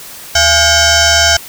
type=tone with frequency modulation; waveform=sine; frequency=2349 Hz; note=D7; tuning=in tune; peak=-6 dBFS; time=0.35-1.37 s; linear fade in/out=5 ms; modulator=757 Hz; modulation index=5.6; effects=white hiss -31 dBFS RMS until 1.48 s